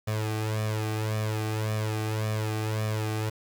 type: tone with flanger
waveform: sawtooth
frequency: 108.4 Hz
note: A2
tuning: 25 cents flat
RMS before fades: -29 dBFS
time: 0.07-3.3 s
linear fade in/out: 10 ms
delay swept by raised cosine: 1.7 to 2.59 ms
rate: 1.8 Hz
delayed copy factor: +0.8
effects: 8-bit